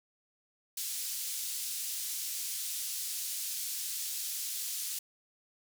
white band-pass noise, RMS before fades -37 dBFS, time 0.77-4.99 s, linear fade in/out 5 ms, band 4100 to 14000 Hz, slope 12 dB/octave, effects none

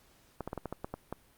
clicks, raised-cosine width 1 ms, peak -22 dBFS, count 9, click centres 0.407 / 0.476 / 0.531 / 0.577 / 0.657 / 0.726 / 0.845 / 0.94 / 1.126 s, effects pink hiss -64 dBFS RMS until 1.37 s + Opus 48 kbps

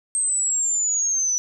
sine linear sweep, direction down, 8372 to 5900 Hz, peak -19 dBFS, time 0.15-1.38 s, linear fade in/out 0 ms, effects none

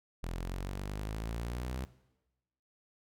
sawtooth exponential sweep, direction up, 41.65 to 65.41 Hz, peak -32 dBFS, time 0.23-1.85 s, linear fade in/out 0 ms, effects noise-tail reverb RT60 1.0 s tail -18 dB re dry

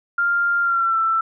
sine tone with pitch glide, 1396.9 to 1333 Hz, F6 to E6, 0 to +19 cents, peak -16 dBFS, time 0.18-1.21 s, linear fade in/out 5 ms, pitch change -81 cents, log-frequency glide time 0.61-0.98 s, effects none

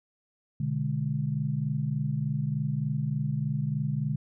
sine chord, G# diminished, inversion first, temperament equal, 123.47 / 146.83 / 207.7 Hz, B2 / D3 / G#3, 0 / 0 / 0 cents, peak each -32 / -28 / -34 dBFS, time 0.6-4.16 s, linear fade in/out 5 ms, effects none

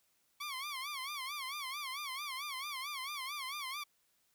15% pulse tone with vibrato, 1112 Hz, C#6, 5 cents sharp, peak -33 dBFS, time 0.4-3.84 s, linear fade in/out 10 ms, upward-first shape sine, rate 4.5 Hz, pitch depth 140 cents each way, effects white hiss -75 dBFS RMS until 4.34 s

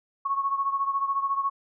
sine beating tone pair, 1100 / 1114 Hz, C#6 / C#6, -14 / +8 cents, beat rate 14 Hz, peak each -25 / -30 dBFS, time 0.25-1.5 s, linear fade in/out 10 ms, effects none

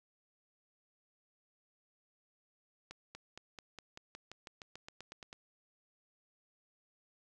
accelerating click train, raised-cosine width 0.2 ms, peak -30 dBFS, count 16, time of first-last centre 2.91-5.329 s, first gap 240 ms, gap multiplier 0.94, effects none

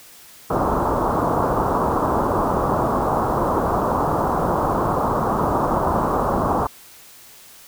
white low-pass noise, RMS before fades -20 dBFS, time 0.5-6.67 s, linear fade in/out 5 ms, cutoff 1200 Hz, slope 48 dB/octave, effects white hiss -45 dBFS RMS until 7.67 s

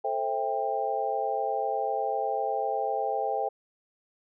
sine chord, A minor seventh, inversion none, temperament just, 440 / 528 / 660 / 792 Hz, A4 / C5 / E5 / G5, 0 / +16 / +2 / +18 cents, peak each -33 / -33 / -33 / -29 dBFS, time 0.04-3.49 s, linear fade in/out 10 ms, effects none

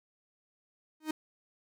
45% pulse tone with exponential growth, 311.1 Hz, D#4, in tune, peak -27 dBFS, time 1-1.11 s, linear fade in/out 5 ms, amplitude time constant 22 ms, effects none

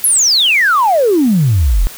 sine exponential sweep, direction down, 11630 to 36.71 Hz, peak -7 dBFS, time 0.04-1.87 s, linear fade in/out 0 ms, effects tanh soft clip ceiling -3 dBFS + white hiss -32 dBFS RMS until 1.97 s

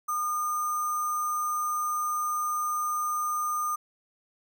sine tone with sample-and-hold, 1215 Hz, D#6, 42 cents flat, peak -26 dBFS, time 0.08-3.76 s, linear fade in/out 10 ms, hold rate 7350 Hz, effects none

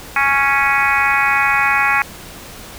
harmonic tone, 277.2 Hz, C#4, in tune, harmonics 3 / 4 / 5 / 6 / 7 / 8 / 9, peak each -20 / -20 / -20 / -20 / -20 / -20 / -20 dBFS, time 0.16-2.02 s, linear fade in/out 2 ms, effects pink hiss -35 dBFS RMS until 2.78 s

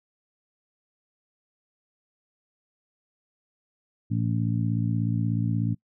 harmonic tone, 56.6 Hz, A1, 50 cents sharp, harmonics 2 / 3 / 4 / 5, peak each -25 / -29 / -31 / -33 dBFS, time 4.1-5.75 s, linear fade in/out 20 ms, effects noise-tail reverb RT60 0.1 s tail -24 dB re dry

